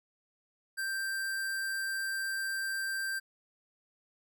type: tone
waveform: square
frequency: 1573 Hz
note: G6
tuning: 6 cents sharp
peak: -33 dBFS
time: 0.77-3.2 s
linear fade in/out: 20 ms
effects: none